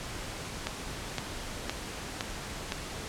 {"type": "click train", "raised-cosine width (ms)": 0.2, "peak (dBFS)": -13, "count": 5, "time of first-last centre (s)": [0.67, 2.721], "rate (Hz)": 1.95, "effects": ["pink hiss -39 dBFS RMS until 3.08 s", "low-pass 9000 Hz 12 dB/octave"]}